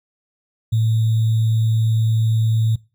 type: tone with sample-and-hold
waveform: sine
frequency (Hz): 111.4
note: A2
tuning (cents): +22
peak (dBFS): -14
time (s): 0.72-2.76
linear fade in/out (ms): 10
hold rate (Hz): 3675
effects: noise-tail reverb RT60 0.3 s tail -22 dB re dry